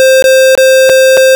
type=tone with dropouts; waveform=square; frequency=525 Hz; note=C5; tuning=6 cents sharp; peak=-3 dBFS; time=0-1.35 s; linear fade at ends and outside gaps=0 ms; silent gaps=0.224-0.241 / 0.552-0.576 / 0.893-0.897 / 1.17-1.174 s; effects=7-bit